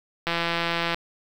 click train, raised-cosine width 0.3 ms, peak -9 dBFS, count 115, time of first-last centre 0.27-0.945 s, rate 169 Hz, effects 7-bit

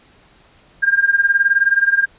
sine tone with tremolo, 1607 Hz, G6, 43 cents sharp, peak -8 dBFS, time 0.82-2.06 s, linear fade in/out 20 ms, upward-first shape sine, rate 19 Hz, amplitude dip 85%, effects pink hiss -51 dBFS RMS until 2.18 s + resampled to 8000 Hz

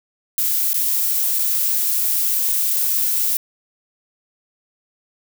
violet noise with dropouts, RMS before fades -19 dBFS, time 0.38-3.37 s, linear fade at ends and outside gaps 1 ms, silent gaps 0.732-0.742 / 1.387-1.391 s, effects none

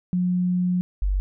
sine tone pair in turn, 180 / 48.06 Hz, F#3 / G1, -47 / -34 cents, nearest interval octave + major seventh, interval 2287 cents, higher first, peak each -19 dBFS, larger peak neither, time 0.13-0.81 / 1.02-1.2 s, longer first, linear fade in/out 0 ms, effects none

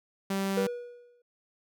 sawtooth tone, 194.9 Hz, G3, 10 cents flat, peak -24 dBFS, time 0.3-0.67 s, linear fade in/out 5 ms
triangle tone with exponential decay, 483.9 Hz, B4, 35 cents flat, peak -22 dBFS, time 0.57-1.22 s, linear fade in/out 5 ms, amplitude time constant 140 ms
effects none

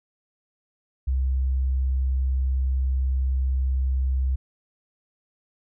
sine tone, 65.41 Hz, C2, in tune, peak -20 dBFS, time 1.07-4.36 s, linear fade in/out 10 ms, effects none

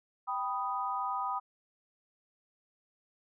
sine chord, G augmented, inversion none, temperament equal, 784 / 987.8 / 1244.5 Hz, G5 / B5 / D#6, 0 / 0 / 0 cents, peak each -37 / -35 / -35 dBFS, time 0.27-1.4 s, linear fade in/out 20 ms, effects none

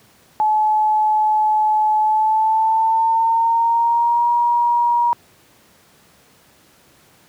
sine tone with pitch glide, 858 to 952 Hz, A5 to A#5, -44 to +36 cents, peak -13 dBFS, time 0.4-5.13 s, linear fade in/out 0 ms, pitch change +180 cents, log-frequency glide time 1.99-4.3 s, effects pink hiss -52 dBFS RMS until 7.28 s + high-pass 100 Hz 12 dB/octave

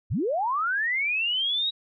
sine linear sweep, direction up, 61.6 to 3852 Hz, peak -23 dBFS, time 0.1-1.71 s, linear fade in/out 20 ms, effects none

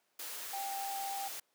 sine tone in noise, 788 Hz, G5, 9 cents sharp, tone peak -37 dBFS, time 0.53-1.28 s, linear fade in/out 5 ms, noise white, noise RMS -43 dBFS, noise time 0.19-1.4 s, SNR +3 dB, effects pink hiss -75 dBFS RMS until 1.54 s + high-pass 400 Hz 12 dB/octave

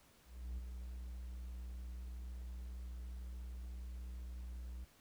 triangle tone with ADSR envelope, 61 Hz, B1, 21 cents flat, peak -37 dBFS, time 0.25-4.85 s, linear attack 330 ms, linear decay 11 ms, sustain -5 dB, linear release 15 ms, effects pink hiss -67 dBFS RMS until 5 s

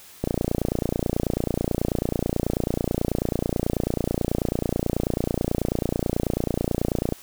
click train, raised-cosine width 2 ms, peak -9 dBFS, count 202, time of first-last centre 0.24-7.124 s, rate 29.2 Hz, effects white hiss -47 dBFS RMS until 7.22 s

